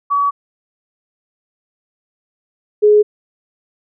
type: tone pair in turn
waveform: sine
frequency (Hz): 1136 / 419.7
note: C#6 / G#4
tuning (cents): +42 / +18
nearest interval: octave + perfect fourth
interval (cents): 1724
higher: first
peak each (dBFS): -12 / -6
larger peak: second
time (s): 0.1-0.31 / 2.82-3.03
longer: neither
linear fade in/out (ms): 20
effects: none